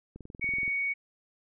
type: click train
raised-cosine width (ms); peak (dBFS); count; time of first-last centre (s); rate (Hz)
3; -31; 12; 0.16-0.679; 21.2
type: tone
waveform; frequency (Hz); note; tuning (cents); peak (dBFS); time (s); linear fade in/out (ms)
sine; 2234; C#7; +13; -27; 0.41-0.94; 20
effects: none